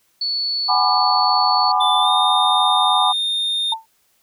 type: tone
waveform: sine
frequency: 4435 Hz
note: C#8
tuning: in tune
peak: -19 dBFS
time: 0.21-1.72 s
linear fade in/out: 5 ms
type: chord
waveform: sine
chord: G# half-diminished seventh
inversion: third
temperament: just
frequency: 747.5 / 830.6 / 996.7 / 1196.1 Hz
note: F#5 / G#5 / B5 / D6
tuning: +17 / 0 / +16 / +31 cents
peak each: -20 dBFS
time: 0.68-3.13 s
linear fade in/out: 20 ms
type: tone with pitch glide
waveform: triangle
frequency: 3520 to 3650 Hz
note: A7 to A#7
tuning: 0 to -37 cents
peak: -17 dBFS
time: 1.8-3.74 s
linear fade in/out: 10 ms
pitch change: +63 cents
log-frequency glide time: 2.01-2.09 s
type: tone with exponential decay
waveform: sine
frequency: 894 Hz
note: A5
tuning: 27 cents sharp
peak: -17 dBFS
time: 3.72-3.86 s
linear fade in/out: 5 ms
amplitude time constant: 29 ms
effects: white hiss -62 dBFS RMS until 4.22 s